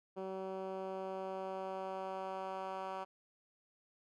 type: tone with band-pass filter sweep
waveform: 10% pulse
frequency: 190 Hz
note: F#3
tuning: 46 cents sharp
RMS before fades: -42 dBFS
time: 0.16-3.05 s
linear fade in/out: 20 ms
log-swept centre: 390 to 940 Hz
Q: 1.1
effects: none